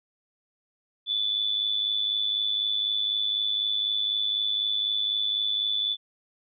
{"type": "tone with amplitude modulation", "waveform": "sine", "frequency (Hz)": 3480, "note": "A7", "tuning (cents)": -20, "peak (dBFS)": -21, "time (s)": [1.06, 5.97], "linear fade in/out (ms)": 50, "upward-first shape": "sine", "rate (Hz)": 104, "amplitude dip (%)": 60, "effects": []}